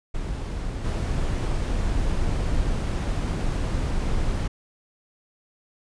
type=noise with level steps; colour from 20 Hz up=brown; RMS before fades=-29 / -24 dBFS; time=0.14-4.48 s; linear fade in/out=10 ms; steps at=0.84 s; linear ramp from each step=10 ms; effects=resampled to 22050 Hz